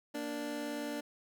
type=tone pair together; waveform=25% pulse; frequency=234.9 / 293.7 Hz; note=A#3 / D4; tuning=+13 / 0 cents; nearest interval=major third; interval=387 cents; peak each=-39 / -34 dBFS; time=0.14-1.01 s; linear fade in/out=10 ms; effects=none